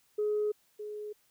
sine tone with echo, 420.8 Hz, G#4, 23 cents sharp, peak -26 dBFS, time 0.18-0.52 s, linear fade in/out 10 ms, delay 610 ms, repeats 1, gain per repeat -11 dB, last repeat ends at 1.13 s, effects tanh soft clip ceiling -23 dBFS + white hiss -69 dBFS RMS until 1.3 s

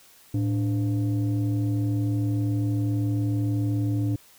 sine tone pair together, 110.9 / 292.7 Hz, A2 / D4, +14 / -6 cents, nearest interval octave + perfect fourth, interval 1680 cents, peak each -21 / -25 dBFS, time 0.34-4.16 s, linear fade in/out 5 ms, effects tanh soft clip ceiling -19 dBFS + white hiss -54 dBFS RMS until 4.38 s

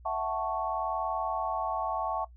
sine chord, F# minor seventh, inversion third, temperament equal, 659.3 / 740 / 880 / 1108.7 Hz, E5 / F#5 / A5 / C#6, 0 / 0 / 0 / 0 cents, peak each -34 dBFS, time 0.05-2.25 s, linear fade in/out 10 ms, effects noise-tail reverb RT60 0.1 s tail -19 dB re dry + added 60 Hz sine -49 dBFS peak until 2.36 s

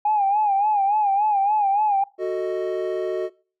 sine tone with vibrato, 819 Hz, G#5, 24 cents flat, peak -16 dBFS, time 0.05-2.04 s, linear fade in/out 5 ms, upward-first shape sine, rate 3.5 Hz, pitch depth 87 cents each way
triangle chord, D# diminished, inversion first, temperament equal with one note detuned, 370 / 444.6 / 622.3 Hz, F#4 / A4 / D#5, 0 / +18 / 0 cents, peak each -22 / -27 / -26 dBFS, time 2.18-3.3 s, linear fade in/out 50 ms
effects noise-tail reverb RT60 0.4 s tail -23 dB re dry + tanh soft clip ceiling -11 dBFS

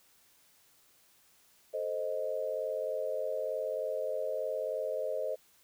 sine chord, A diminished, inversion none, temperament equal, 440 / 523.3 / 622.3 Hz, A4 / C5 / Eb5, 0 / 0 / 0 cents, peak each -39 / -35 / -35 dBFS, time 1.73-5.36 s, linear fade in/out 20 ms, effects white hiss -65 dBFS RMS until 5.63 s

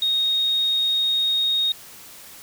sine tone, 3729 Hz, A#7, in tune, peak -18 dBFS, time 0.02-1.72 s, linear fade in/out 2 ms, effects white hiss -43 dBFS RMS until 2.42 s

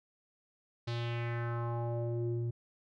square tone with low-pass filter sweep, 118.1 Hz, A#2, 23 cents sharp, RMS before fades -35 dBFS, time 0.87-2.51 s, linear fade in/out 10 ms, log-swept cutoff 4400 to 240 Hz, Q 2.7, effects none

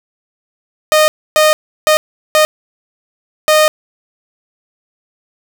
sawtooth tone bursts at uneven times, 616 Hz, D#5, 17 cents flat, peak -3 dBFS, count 5, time 0.92-1.08 / 1.36-1.53 / 1.87-1.97 / 2.35-2.45 / 3.48-3.68 s, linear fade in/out 0 ms, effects none

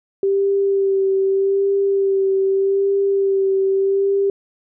sine tone with vibrato, 391.1 Hz, G4, 4 cents flat, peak -14 dBFS, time 0.23-4.3 s, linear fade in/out 2 ms, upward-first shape sine, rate 0.82 Hz, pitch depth 22 cents each way, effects none

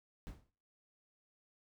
brown noise with exponential decay, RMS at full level -43 dBFS, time 0.27-0.5 s, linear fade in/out 0 ms, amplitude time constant 50 ms, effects noise-tail reverb RT60 0.6 s tail -26 dB re dry

